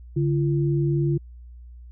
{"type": "tone pair together", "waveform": "sine", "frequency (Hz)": [143.6, 341.3], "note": ["D3", "F4"], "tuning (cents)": [-39, -40], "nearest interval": "octave + minor third", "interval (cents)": 1499, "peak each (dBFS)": [-20, -25], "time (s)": [0.16, 1.18], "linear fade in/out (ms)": 10, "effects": ["added 60 Hz sine -40 dBFS peak until 1.91 s"]}